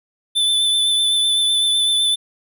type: tone with vibrato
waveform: square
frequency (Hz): 3516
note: A7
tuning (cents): -2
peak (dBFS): -15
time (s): 0.35-2.16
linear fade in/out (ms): 20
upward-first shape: sine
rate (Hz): 7.9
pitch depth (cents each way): 20
effects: none

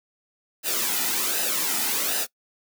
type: noise with flanger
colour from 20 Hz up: white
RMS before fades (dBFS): -25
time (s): 0.63-2.27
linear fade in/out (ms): 50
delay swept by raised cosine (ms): 0.89 to 1.85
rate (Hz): 1.3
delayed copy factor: -0.65
effects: noise-tail reverb RT60 0.1 s tail -22 dB re dry + high-pass 200 Hz 12 dB/octave

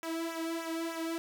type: tone with flanger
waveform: sawtooth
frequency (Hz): 329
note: E4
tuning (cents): -3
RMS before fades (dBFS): -36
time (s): 0.03-1.18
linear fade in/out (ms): 0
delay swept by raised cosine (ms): 0.22 to 2.02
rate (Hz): 3.3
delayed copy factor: -0.8
effects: none

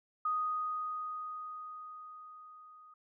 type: tone with level ramp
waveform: sine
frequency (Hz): 1244.5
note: D#6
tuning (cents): 0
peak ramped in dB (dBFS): -29 to -54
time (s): 0.25-2.94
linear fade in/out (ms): 5
effects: none

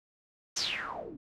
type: noise with low-pass filter sweep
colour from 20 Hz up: white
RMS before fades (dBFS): -36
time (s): 0.56-1.17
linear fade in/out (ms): 10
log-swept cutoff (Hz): 6400 to 250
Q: 8.9
effects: none

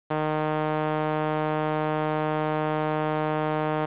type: tone with band-pass filter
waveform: sawtooth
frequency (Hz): 153.9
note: D#3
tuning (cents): -19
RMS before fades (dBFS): -26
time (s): 0.1-3.86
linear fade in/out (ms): 10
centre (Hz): 750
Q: 1
effects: resampled to 8000 Hz + 8-bit

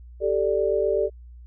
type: chord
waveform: sine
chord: G suspended second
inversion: none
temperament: equal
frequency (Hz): 392 / 440 / 587.3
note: G4 / A4 / D5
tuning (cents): 0 / 0 / 0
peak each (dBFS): -24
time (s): 0.2-1.1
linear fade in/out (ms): 50
effects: added 60 Hz sine -41 dBFS peak until 1.46 s

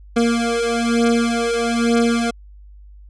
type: beating tone pair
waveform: 25% pulse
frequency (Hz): 233.1 / 234.2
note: A#3 / A#3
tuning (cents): 0 / +8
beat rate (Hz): 1.1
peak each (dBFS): -15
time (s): 0.16-2.31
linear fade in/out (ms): 10
effects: added 50 Hz sine -39 dBFS peak until 3.09 s + resampled to 22050 Hz

